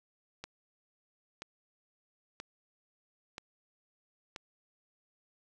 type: click train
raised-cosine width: 0.2 ms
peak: -24 dBFS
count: 5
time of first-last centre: 0.44-4.362 s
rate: 1.02 Hz
effects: none